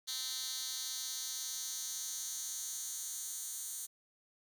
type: tone with high-pass filter sweep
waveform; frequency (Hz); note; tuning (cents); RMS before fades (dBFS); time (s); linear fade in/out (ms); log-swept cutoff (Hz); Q
10% pulse; 258.2; C4; -23; -41; 0.07-3.87; 20; 4400 to 7900; 2.2
effects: none